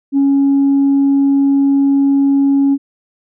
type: tone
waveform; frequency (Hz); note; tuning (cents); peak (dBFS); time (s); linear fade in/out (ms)
sine; 277.2; C#4; 0; -7; 0.12-2.78; 50
effects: tanh soft clip ceiling -6 dBFS